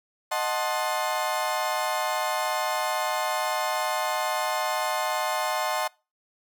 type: chord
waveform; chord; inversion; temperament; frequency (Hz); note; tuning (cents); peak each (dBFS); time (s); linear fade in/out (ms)
35% pulse; D# diminished seventh; none; equal with one note detuned; 622.3 / 740 / 880 / 1056.2; D#5 / F#5 / A5 / C6; 0 / 0 / 0 / +16; -29; 0.31-5.88; 10
effects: noise-tail reverb RT60 0.3 s tail -24 dB re dry